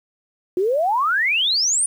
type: exponential sweep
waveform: sine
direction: up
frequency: 348.7 to 9700 Hz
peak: -16 dBFS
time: 0.57-1.86 s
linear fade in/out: 2 ms
effects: 8-bit